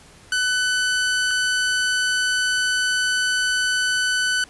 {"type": "tone pair in turn", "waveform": "sawtooth", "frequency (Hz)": [1500, 1500], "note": ["F#6", "F#6"], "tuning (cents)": [23, 23], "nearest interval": "unison", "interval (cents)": 0, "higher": "neither", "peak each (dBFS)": -15, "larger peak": "neither", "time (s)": [[0.32, 1.31], [1.31, 4.44]], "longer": "second", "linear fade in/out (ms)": 2, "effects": ["pink hiss -48 dBFS RMS until 4.49 s", "resampled to 24000 Hz"]}